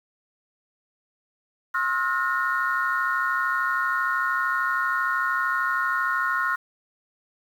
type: tone cluster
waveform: sine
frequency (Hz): 1069 / 1301 / 1434 / 1837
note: C6 / E6 / F6 / A#6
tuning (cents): +37 / -23 / +45 / -26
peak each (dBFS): -27 / -29 / -24 / -30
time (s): 1.74-6.56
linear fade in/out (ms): 10
effects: tanh soft clip ceiling -12 dBFS + 8-bit